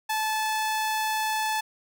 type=tone; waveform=sawtooth; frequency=869 Hz; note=A5; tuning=22 cents flat; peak=-21 dBFS; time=0.09-1.61 s; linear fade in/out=10 ms; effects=none